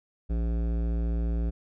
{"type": "tone with hard clipping", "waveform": "sine", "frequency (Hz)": 57.2, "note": "A#1", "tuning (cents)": -32, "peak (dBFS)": -27, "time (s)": [0.29, 1.51], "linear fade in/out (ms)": 20, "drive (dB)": 15, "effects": []}